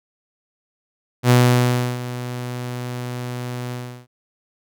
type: tone with ADSR envelope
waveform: sawtooth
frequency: 123.47 Hz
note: B2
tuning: in tune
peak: -6 dBFS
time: 1.23-4.07 s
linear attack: 69 ms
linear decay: 680 ms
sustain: -16 dB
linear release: 350 ms
effects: none